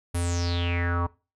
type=tone with low-pass filter sweep; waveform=square; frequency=86.7 Hz; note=F2; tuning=12 cents flat; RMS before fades=-26 dBFS; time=0.14-1.07 s; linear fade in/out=10 ms; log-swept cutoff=11000 to 1000 Hz; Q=7.5; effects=noise-tail reverb RT60 0.3 s tail -20 dB re dry